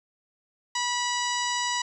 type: harmonic tone with a mistuned harmonic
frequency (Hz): 976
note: B5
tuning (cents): -21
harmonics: 1 / 2 / 3 / 4 / 5 / 6 / 7 / 8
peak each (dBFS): -29 / -32 / -34 / -35 / -36 / -37 / -37 / -38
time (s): 0.75-1.82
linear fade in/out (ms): 5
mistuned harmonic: 7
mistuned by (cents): +33
effects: 10-bit